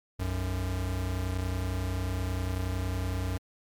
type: tone pair together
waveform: square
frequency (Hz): 61.74 / 92.4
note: B1 / F#2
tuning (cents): 0 / -2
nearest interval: perfect fifth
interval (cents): 698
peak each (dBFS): -34 / -31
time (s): 0.19-3.38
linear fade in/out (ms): 10
effects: MP3 96 kbps